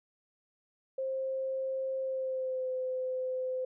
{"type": "tone with pitch glide", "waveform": "sine", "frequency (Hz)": [529, 513.3], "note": ["C5", "C5"], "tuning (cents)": [19, -33], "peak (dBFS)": -31, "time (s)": [0.98, 3.65], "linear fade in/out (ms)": 5, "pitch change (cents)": -52, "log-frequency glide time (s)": [2, 2.69], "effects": []}